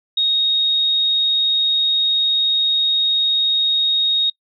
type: tone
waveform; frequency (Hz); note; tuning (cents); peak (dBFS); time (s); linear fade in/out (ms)
sine; 3741; A#7; +5; -14; 0.17-4.3; 5
effects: noise-tail reverb RT60 0.1 s tail -25 dB re dry